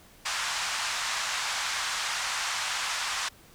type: band-pass noise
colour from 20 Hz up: pink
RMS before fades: -31 dBFS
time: 0.25-3.29 s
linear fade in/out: 10 ms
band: 920 to 7900 Hz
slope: 24 dB/octave
effects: pink hiss -55 dBFS RMS until 3.54 s